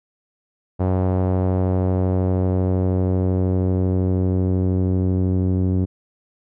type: tone with low-pass filter sweep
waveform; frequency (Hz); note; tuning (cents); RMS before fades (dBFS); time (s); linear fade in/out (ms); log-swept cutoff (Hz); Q
sawtooth; 92.8; F#2; +6; -19; 0.79-5.86; 20; 730 to 310; 1.3
effects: none